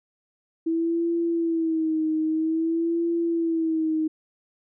sine tone with vibrato, 325.6 Hz, E4, 21 cents flat, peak -21 dBFS, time 0.66-4.08 s, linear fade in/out 10 ms, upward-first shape sine, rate 0.51 Hz, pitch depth 65 cents each way, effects none

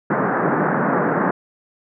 pink band-pass noise, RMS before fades -19 dBFS, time 0.1-1.31 s, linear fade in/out 5 ms, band 150 to 1700 Hz, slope 48 dB/octave, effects none

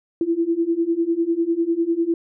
sine beating tone pair, 329.6 / 339.6 Hz, E4 / F4, 0 / -48 cents, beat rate 10 Hz, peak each -22 / -20 dBFS, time 0.21-2.14 s, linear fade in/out 2 ms, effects none

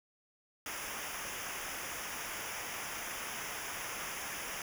pink noise with comb filter, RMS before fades -41 dBFS, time 0.66-4.62 s, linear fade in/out 2 ms, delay 0.24 ms, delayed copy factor -0.85, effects none

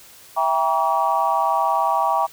sine chord, E diminished seventh, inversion none, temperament just, 659.3 / 791.1 / 949.3 / 1139.2 Hz, E5 / G5 / Bb5 / Db6, 0 / +16 / +31 / +47 cents, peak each -24 / -21 / -21 / -22 dBFS, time 0.36-2.27 s, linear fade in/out 20 ms, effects tanh soft clip ceiling -6 dBFS + white hiss -46 dBFS RMS until 2.32 s

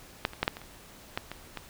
clicks, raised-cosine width 0.3 ms, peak -9 / -26 / -9 / -8 / -24 / -30 / -13 / -21 / -19 dBFS, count 9, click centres 0.251 / 0.334 / 0.43 / 0.479 / 0.569 / 0.616 / 1.175 / 1.316 / 1.573 s, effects pink hiss -51 dBFS RMS until 1.69 s

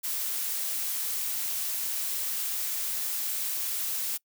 blue noise, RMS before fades -31 dBFS, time 0.03-4.18 s, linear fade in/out 20 ms, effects noise-tail reverb RT60 0.1 s tail -24 dB re dry

